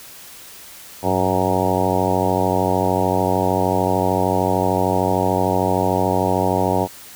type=harmonic tone with a mistuned harmonic; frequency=93.3 Hz; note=F#2; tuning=15 cents sharp; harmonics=1 / 2 / 3 / 4 / 5 / 6 / 7 / 8 / 9 / 10; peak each=-25 / -25 / -25 / -25 / -25 / -25 / -25 / -25 / -25 / -25 dBFS; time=1.02-6.88 s; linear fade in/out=50 ms; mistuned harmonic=1; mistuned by=+95 cents; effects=white hiss -40 dBFS RMS until 7.15 s